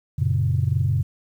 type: chord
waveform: sine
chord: F# major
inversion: none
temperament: equal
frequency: 92.5 / 116.54 / 138.59 Hz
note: F#2 / A#2 / C#3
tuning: 0 / 0 / 0 cents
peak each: -22 dBFS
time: 0.18-1.03 s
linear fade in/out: 10 ms
effects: tanh soft clip ceiling -9 dBFS + 9-bit